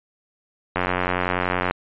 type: click train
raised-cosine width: 0.5 ms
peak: -6 dBFS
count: 87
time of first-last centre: 0.76-1.71 s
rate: 90.5 Hz
effects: resampled to 8000 Hz